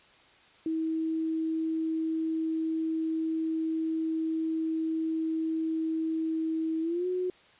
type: tone with pitch glide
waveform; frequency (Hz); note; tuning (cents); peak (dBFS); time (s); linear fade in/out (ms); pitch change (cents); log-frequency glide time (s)
sine; 321.3 to 364.8; E4 to F#4; -44 to -24; -27; 0.66-7.3; 2; +220; 6.81-7.07
effects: white hiss -58 dBFS RMS until 7.59 s + resampled to 8000 Hz